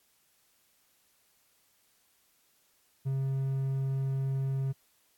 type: tone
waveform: triangle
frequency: 134.8 Hz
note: C#3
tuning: 48 cents flat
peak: -26 dBFS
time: 3.05-4.73 s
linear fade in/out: 20 ms
effects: white hiss -69 dBFS RMS until 5.17 s + AAC 64 kbps